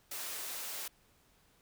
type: high-pass noise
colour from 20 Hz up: white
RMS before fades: -41 dBFS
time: 0.11-0.88 s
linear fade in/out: 5 ms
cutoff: 350 Hz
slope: 12 dB/octave
effects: pink hiss -68 dBFS RMS until 1.61 s